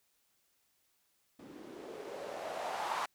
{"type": "noise with low-pass filter sweep", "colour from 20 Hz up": "violet", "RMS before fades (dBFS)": -41, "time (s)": [1.39, 3.06], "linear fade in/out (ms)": 5, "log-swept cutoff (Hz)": [260, 990], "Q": 3.3, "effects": ["white hiss -75 dBFS RMS until 3.14 s"]}